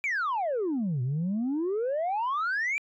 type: exponential two-way sweep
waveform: sine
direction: down then up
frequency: 2394 to 120.4 to 2394 Hz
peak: -24 dBFS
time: 0.04-2.78 s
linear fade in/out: 0 ms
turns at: 1.02 s
effects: tanh soft clip ceiling -24 dBFS